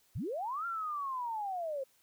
sine linear two-way sweep, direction up then down, 66 to 1396.9 to 518 Hz, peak -34 dBFS, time 0.15-1.84 s, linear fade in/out 10 ms, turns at 0.66 s, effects white hiss -69 dBFS RMS until 2.02 s

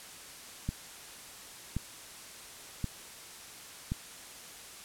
click train, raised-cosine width 5 ms, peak -19 dBFS, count 4, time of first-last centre 0.69-3.919 s, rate 0.929 Hz, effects white hiss -48 dBFS RMS until 4.84 s + low-pass 11000 Hz 12 dB/octave

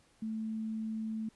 sine tone, 220 Hz, A3, in tune, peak -34 dBFS, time 0.22-1.29 s, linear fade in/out 5 ms, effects pink hiss -67 dBFS RMS until 1.35 s + resampled to 24000 Hz

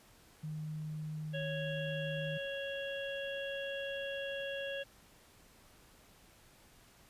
sine tone, 154.5 Hz, D#3, 12 cents flat, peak -38 dBFS, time 0.43-2.38 s, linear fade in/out 10 ms
harmonic tone, 553 Hz, C#5, 4 cents flat, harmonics 1 / 3 / 5 / 6, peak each -39 / -44 / -46 / -47 dBFS, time 1.33-4.84 s, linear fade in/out 20 ms
effects pink hiss -62 dBFS RMS until 7.09 s + resampled to 32000 Hz

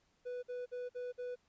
triangle tone bursts, 493.9 Hz, B4, in tune, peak -37 dBFS, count 5, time 0.25-1.358 s, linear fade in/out 20 ms, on 180 ms, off 52 ms, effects pink hiss -75 dBFS RMS until 1.48 s + resampled to 16000 Hz

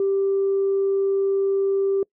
sine tone, 392 Hz, G4, in tune, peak -17 dBFS, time 0-2.03 s, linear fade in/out 2 ms, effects noise-tail reverb RT60 0.1 s tail -26 dB re dry + tanh soft clip ceiling -14 dBFS

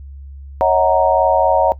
sine chord, D# minor seventh, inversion third, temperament equal with one note detuned, 554.4 / 638.3 / 740 / 932.3 Hz, C#5 / D#5 / F#5 / A#5, 0 / +44 / 0 / 0 cents, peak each -16 dBFS, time 0.61-1.72 s, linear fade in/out 0 ms, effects noise-tail reverb RT60 0.1 s tail -18 dB re dry + added 69 Hz sine -31 dBFS peak until 1.79 s

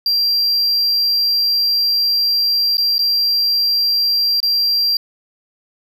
triangle tone with dropouts, 4738 Hz, D8, 14 cents sharp, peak -12 dBFS, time 0.06-4.97 s, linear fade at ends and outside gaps 2 ms, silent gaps 2.771-2.781 / 2.982-2.991 / 4.403-4.429 s, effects none

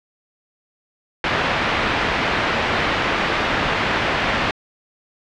white low-pass noise, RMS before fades -20 dBFS, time 1.24-4.51 s, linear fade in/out 2 ms, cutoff 2300 Hz, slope 12 dB/octave, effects low-pass 4000 Hz 12 dB/octave

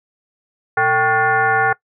sine tone with frequency modulation, 1108.7 Hz, C#6, in tune, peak -12 dBFS, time 0.77-1.73 s, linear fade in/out 5 ms, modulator 330 Hz, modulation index 1.9, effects noise-tail reverb RT60 0.1 s tail -21 dB re dry

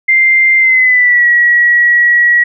sine tone with pitch glide, 2093 to 1919.3 Hz, C7 to B6, 0 to -50 cents, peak -5 dBFS, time 0.08-2.44 s, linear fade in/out 10 ms, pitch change -150 cents, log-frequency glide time 0.58-1.27 s, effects none

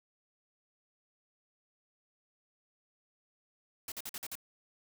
white noise bursts, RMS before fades -41 dBFS, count 6, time 3.88-4.354 s, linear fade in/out 2 ms, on 39 ms, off 48 ms, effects none

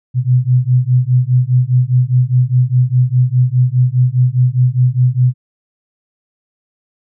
sine beating tone pair, 123.47 / 128.37 Hz, B2 / C3, 0 / -33 cents, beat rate 4.9 Hz, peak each -12 dBFS, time 0.14-5.34 s, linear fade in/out 50 ms, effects none

